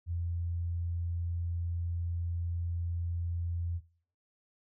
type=tone; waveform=sine; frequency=85.6 Hz; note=F2; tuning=34 cents flat; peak=-31 dBFS; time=0.06-3.81 s; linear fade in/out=50 ms; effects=noise-tail reverb RT60 0.5 s tail -18 dB re dry